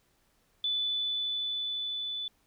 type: tone with level ramp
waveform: sine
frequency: 3486 Hz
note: A7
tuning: 17 cents flat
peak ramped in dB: -27 to -33 dBFS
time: 0.64-2.28 s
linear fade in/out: 2 ms
effects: pink hiss -70 dBFS RMS until 2.46 s